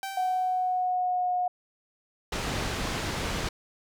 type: tone with exponential decay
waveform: sawtooth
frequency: 777 Hz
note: G5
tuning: 16 cents flat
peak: -27 dBFS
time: 0.03-0.95 s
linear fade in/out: 1 ms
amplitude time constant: 200 ms
type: tone with pitch glide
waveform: sine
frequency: 740 to 723.1 Hz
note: F#5 to F#5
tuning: 0 to -40 cents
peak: -24 dBFS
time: 0.17-1.48 s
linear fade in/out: 5 ms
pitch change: -40 cents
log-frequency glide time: 0.38-1.34 s
type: low-pass noise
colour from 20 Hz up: pink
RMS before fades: -31 dBFS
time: 2.32-3.49 s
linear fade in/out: 5 ms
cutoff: 6100 Hz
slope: 12 dB/octave
effects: none